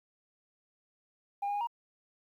sine tone with pitch steps, 805 / 815 / 821 / 942 Hz, G5 / G#5 / G#5 / A#5, +46 / -33 / -20 / +18 cents, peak -28 dBFS, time 1.42-1.672 s, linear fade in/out 10 ms, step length 63 ms, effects tanh soft clip ceiling -29 dBFS + 11-bit

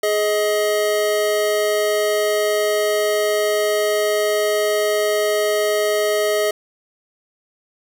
square tone pair together, 419.8 / 630 Hz, G#4 / D#5, +19 / +21 cents, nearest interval perfect fifth, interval 702 cents, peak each -20 dBFS, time 0.03-6.51 s, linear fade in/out 5 ms, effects 7-bit

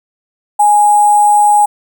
sine tone with sample-and-hold, 830.6 Hz, G#5, in tune, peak -5 dBFS, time 0.59-1.66 s, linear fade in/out 10 ms, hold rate 8820 Hz, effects none

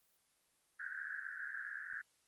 white band-pass noise, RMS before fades -45 dBFS, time 0.79-2.02 s, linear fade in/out 10 ms, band 1500 to 1700 Hz, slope 96 dB/octave, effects white hiss -75 dBFS RMS until 2.27 s + Opus 24 kbps

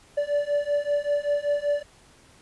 triangle beating tone pair, 578 / 583.2 Hz, D5 / D5, -28 / -12 cents, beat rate 5.2 Hz, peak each -24 / -23 dBFS, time 0.17-1.83 s, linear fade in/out 10 ms, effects pink hiss -55 dBFS RMS until 2.41 s + resampled to 24000 Hz

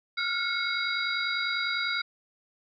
sine tone cluster, 1387 / 1437 / 2185 / 3848 / 4772 Hz, F6 / F6 / C#7 / B7 / D8, -12 / +49 / -26 / -46 / +27 cents, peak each -33 / -33 / -32 / -33 / -36 dBFS, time 0.17-2.02 s, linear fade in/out 10 ms, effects none

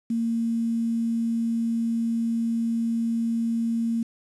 sine tone with quantisation, 230 Hz, A#3, 23 cents flat, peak -22 dBFS, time 0.1-4.03 s, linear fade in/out 5 ms, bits 8, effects resampled to 24000 Hz

